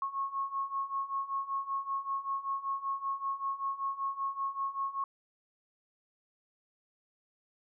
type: beating tone pair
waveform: sine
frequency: 1091 / 1096.2 Hz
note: C#6 / C#6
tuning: -28 / -20 cents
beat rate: 5.2 Hz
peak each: -37 / -34 dBFS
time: 0.02-5.04 s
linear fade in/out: 2 ms
effects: none